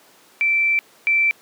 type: tone pair in turn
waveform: sine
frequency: 2336 / 2336 Hz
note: D7 / D7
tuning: -10 / -10 cents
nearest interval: unison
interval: 0 cents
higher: neither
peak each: -15 / -14 dBFS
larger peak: second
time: 0.41-0.79 / 1.07-1.31 s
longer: first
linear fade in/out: 0 ms
effects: pink hiss -51 dBFS RMS until 1.41 s + high-pass 300 Hz 12 dB/octave